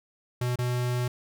square tone with dropouts, 123.47 Hz, B2, in tune, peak -26 dBFS, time 0.41-1.08 s, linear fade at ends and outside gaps 5 ms, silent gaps 0.558-0.587 s, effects none

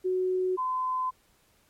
sine tone pair in turn, 369.7 / 1022.4 Hz, F#4 / C6, -1 / -40 cents, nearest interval octave + tritone, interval 1761 cents, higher second, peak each -24 / -26 dBFS, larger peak first, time 0.04-0.57 / 0.57-1.11 s, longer second, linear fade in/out 20 ms, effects pink hiss -65 dBFS RMS until 1.69 s + MP3 64 kbps

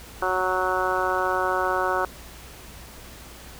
harmonic tone, 185 Hz, F#3, in tune, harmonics 2 / 3 / 4 / 5 / 6 / 7 / 8, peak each -29 / -29 / -29 / -29 / -29 / -29 / -29 dBFS, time 0.22-2.05 s, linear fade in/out 2 ms, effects added 60 Hz sine -46 dBFS peak until 3.59 s + pink hiss -44 dBFS RMS until 3.59 s

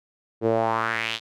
sawtooth tone with band-pass filter sweep, 112.8 Hz, A2, 44 cents sharp, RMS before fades -24 dBFS, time 0.41-1.2 s, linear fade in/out 50 ms, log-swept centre 390 to 3700 Hz, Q 3.1, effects none

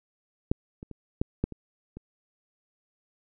clicks, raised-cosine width 3 ms, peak -10 / -27 / -27 / -12 / -12 / -26 / -27 dBFS, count 7, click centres 0.515 / 0.829 / 0.913 / 1.215 / 1.44 / 1.523 / 1.97 s, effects none

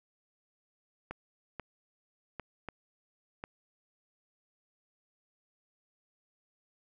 clicks, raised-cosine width 0.5 ms, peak -24 dBFS, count 5, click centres 1.11 / 1.597 / 2.397 / 2.687 / 3.439 s, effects none

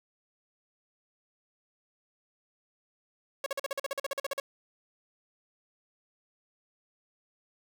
sawtooth tone bursts, 552 Hz, C#5, 7 cents flat, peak -26 dBFS, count 15, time 3.44-4.4 s, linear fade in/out 2 ms, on 22 ms, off 45 ms, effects none

